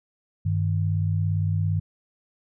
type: tone pair together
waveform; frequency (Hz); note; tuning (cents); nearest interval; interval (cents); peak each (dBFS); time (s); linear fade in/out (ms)
sine; 98 / 155.56; G2 / D#3; 0 / 0; minor sixth; 800; -22 / -26; 0.45-1.8; 10
effects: none